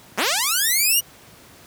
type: linear sweep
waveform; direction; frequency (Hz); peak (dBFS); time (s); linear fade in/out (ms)
5% pulse; up; 155.1 to 2960; -7; 0.17-1.01; 20
effects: pink hiss -47 dBFS RMS until 1.66 s + high-pass 80 Hz 12 dB/octave